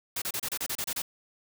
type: noise bursts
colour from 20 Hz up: white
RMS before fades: -32 dBFS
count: 10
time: 0.16-1.02 s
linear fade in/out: 5 ms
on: 59 ms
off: 30 ms
effects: none